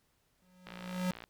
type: tone with exponential growth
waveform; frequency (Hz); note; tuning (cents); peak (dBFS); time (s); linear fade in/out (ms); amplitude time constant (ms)
square; 182.4; F#3; -24; -29; 0.42-1.11; 2; 150
type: click train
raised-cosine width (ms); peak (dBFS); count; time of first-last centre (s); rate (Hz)
0.3; -29; 34; 0.67-1.239; 58
effects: pink hiss -74 dBFS RMS until 1.29 s